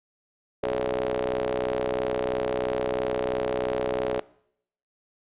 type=ring-modulated tone; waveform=sawtooth; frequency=63 Hz; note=B1; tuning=35 cents sharp; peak=-18 dBFS; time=0.63-4.2 s; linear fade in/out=5 ms; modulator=492 Hz; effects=noise-tail reverb RT60 0.7 s tail -21 dB re dry + resampled to 8000 Hz